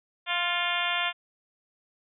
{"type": "harmonic tone with a mistuned harmonic", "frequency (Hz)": 349.2, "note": "F4", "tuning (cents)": 0, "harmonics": [2, 3, 4, 5, 6, 7, 8, 9, 10], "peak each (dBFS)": [-34, -34, -34, -34, -34, -34, -34, -34, -34], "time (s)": [0.26, 1.13], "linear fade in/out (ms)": 50, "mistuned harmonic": 6, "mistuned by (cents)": 31, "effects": []}